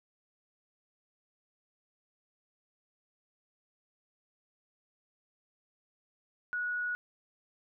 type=tone; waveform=sine; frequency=1461 Hz; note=F#6; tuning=22 cents flat; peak=-31 dBFS; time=6.53-6.95 s; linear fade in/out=0 ms; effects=none